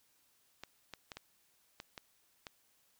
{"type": "clicks", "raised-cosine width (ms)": 0.2, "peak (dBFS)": -27, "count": 7, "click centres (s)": [0.636, 0.937, 1.118, 1.17, 1.801, 1.978, 2.468], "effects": ["white hiss -72 dBFS RMS until 2.99 s"]}